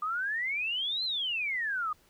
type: exponential two-way sweep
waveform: sine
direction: up then down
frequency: 1200 to 4186 to 1200 Hz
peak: -29 dBFS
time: 0.02-1.93 s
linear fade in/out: 5 ms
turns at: 1.04 s
effects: pink hiss -64 dBFS RMS until 2.09 s